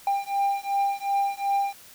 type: beating tone pair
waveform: triangle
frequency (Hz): 795 / 797.7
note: G5 / G5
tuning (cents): +24 / +30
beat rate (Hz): 2.7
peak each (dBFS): -24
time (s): 0.07-1.73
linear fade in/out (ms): 2
effects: white hiss -49 dBFS RMS until 1.94 s